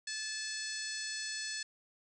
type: harmonic tone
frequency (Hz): 868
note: A5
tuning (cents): -24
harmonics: 2 / 3 / 4 / 5 / 6 / 7 / 8 / 9 / 10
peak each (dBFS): -42 / -49 / -50 / -43 / -45 / -48 / -52 / -46 / -52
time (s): 0.07-1.63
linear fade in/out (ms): 5
effects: none